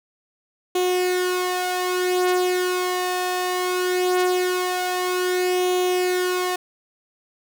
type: tone with flanger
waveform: sawtooth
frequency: 363.5 Hz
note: F#4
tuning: 31 cents flat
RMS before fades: -22 dBFS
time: 0.75-6.56 s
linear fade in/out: 5 ms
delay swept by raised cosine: 0.3 to 3.9 ms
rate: 0.2 Hz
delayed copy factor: +0.55
effects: none